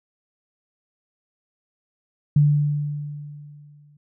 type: tone with exponential decay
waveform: sine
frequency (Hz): 146.83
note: D3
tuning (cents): 0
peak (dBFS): -11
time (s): 2.36-3.97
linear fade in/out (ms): 5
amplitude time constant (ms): 350
effects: none